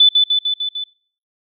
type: tone with echo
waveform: sine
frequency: 3496 Hz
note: A7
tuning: 12 cents flat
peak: -6 dBFS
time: 0-0.09 s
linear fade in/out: 5 ms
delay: 150 ms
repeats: 5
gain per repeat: -3 dB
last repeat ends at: 0.84 s
effects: noise-tail reverb RT60 0.5 s tail -22 dB re dry